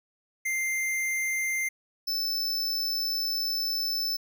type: tone pair in turn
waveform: square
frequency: 2094 / 5277 Hz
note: C7 / E8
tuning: +1 / +1 cents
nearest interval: octave + major third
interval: 1600 cents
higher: second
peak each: -27 dBFS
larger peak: neither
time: 0.45-1.69 / 2.07-4.17 s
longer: second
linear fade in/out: 10 ms
effects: none